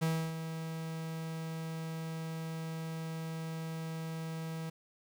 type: tone with ADSR envelope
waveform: 45% pulse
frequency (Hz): 161.7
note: E3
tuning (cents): -33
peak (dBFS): -28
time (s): 0.01-4.7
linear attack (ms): 18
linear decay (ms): 300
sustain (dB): -10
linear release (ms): 8
effects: 10-bit